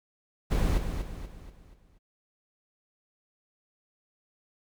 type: noise with echo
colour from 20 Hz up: brown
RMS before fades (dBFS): -25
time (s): 0.5-0.79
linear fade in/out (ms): 20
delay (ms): 240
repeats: 5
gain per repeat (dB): -7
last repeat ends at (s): 1.99
effects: none